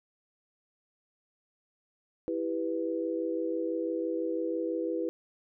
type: chord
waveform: sine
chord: E minor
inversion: none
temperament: just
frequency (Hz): 329.6 / 395.6 / 494.4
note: E4 / G4 / B4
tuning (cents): 0 / +16 / +2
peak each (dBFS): -32 / -36 / -33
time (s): 2.28-5.09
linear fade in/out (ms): 0
effects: none